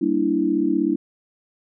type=chord; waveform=sine; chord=E half-diminished seventh; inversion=first; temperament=equal; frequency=196 / 233.1 / 293.7 / 329.6 Hz; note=G3 / Bb3 / D4 / E4; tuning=0 / 0 / 0 / 0 cents; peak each=-27 / -27 / -21 / -21 dBFS; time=0.01-0.96 s; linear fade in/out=10 ms; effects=none